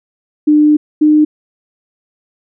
sine tone pair in turn, 300.4 / 303.7 Hz, D4 / D#4, +39 / -42 cents, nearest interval unison, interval 19 cents, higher second, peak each -5 dBFS, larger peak neither, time 0.47-0.77 / 1.01-1.25 s, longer first, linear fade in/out 10 ms, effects none

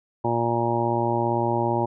harmonic tone, 117.6 Hz, A#2, 16 cents sharp, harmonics 1 / 2 / 3 / 4 / 5 / 6 / 7 / 8, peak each -28 / -30 / -26 / -36 / -29 / -35 / -27 / -28 dBFS, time 0.24-1.86 s, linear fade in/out 10 ms, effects none

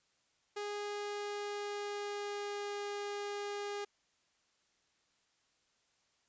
sawtooth tone with pitch glide, 412.2 to 408.4 Hz, G#4 to G#4, -13 to -29 cents, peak -34 dBFS, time 0.56-3.85 s, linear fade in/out 10 ms, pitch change -16 cents, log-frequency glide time 0.74-2.81 s, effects white hiss -75 dBFS RMS until 6.28 s + resampled to 16000 Hz

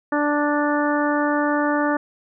harmonic tone, 293.7 Hz, D4, in tune, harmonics 1 / 2 / 3 / 4 / 5 / 6, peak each -21 / -24 / -26 / -27 / -28 / -29 dBFS, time 0.12-1.97 s, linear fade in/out 5 ms, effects none

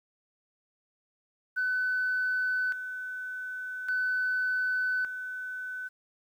sine tone with tremolo, 1506 Hz, F#6, 30 cents sharp, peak -25 dBFS, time 1.56-5.89 s, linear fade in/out 20 ms, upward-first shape square, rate 0.43 Hz, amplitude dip 65%, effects tanh soft clip ceiling -21 dBFS + 10-bit

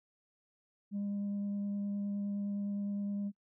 sine tone with vibrato, 202.1 Hz, G#3, 47 cents flat, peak -31 dBFS, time 0.91-3.32 s, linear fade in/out 50 ms, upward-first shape triangle, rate 9.7 Hz, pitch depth 10 cents each way, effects noise-tail reverb RT60 0.1 s tail -26 dB re dry + tanh soft clip ceiling -32 dBFS

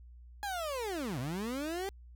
30% pulse linear two-way sweep, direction down then up, 836 to 116.54 to 400.8 Hz, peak -32 dBFS, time 0.43-1.89 s, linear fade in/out 0 ms, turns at 1.19 s, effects added 60 Hz sine -50 dBFS peak until 2.15 s

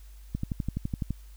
click train, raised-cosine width 5 ms, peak -17 dBFS, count 10, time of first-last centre 0.35-1.106 s, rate 11.9 Hz, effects added 50 Hz sine -45 dBFS peak until 1.36 s + white hiss -61 dBFS RMS until 1.36 s

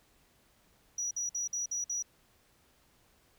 sine tone bursts, 5830 Hz, F#8, 26 cents flat, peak -30 dBFS, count 6, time 0.98-2.025 s, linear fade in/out 5 ms, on 130 ms, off 53 ms, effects tanh soft clip ceiling -29 dBFS + pink hiss -67 dBFS RMS until 3.38 s

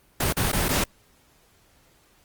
pink noise with dropouts, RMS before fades -23 dBFS, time 0.2-0.84 s, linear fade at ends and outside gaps 5 ms, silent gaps 0.327-0.367 / 0.519-0.529 / 0.685-0.688 s, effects pink hiss -60 dBFS RMS until 2.24 s + Opus 32 kbps

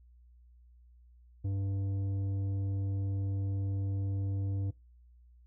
triangle tone with tanh clipping, 98 Hz, G2, in tune, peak -32 dBFS, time 1.44-4.71 s, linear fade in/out 10 ms, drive 13 dB, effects noise-tail reverb RT60 0.2 s tail -20 dB re dry + added 60 Hz sine -56 dBFS peak until 5.46 s

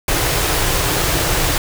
pink band-stop noise, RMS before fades -17 dBFS, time 0.08-1.58 s, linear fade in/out 2 ms, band 180 to 270 Hz, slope 96 dB/octave, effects none

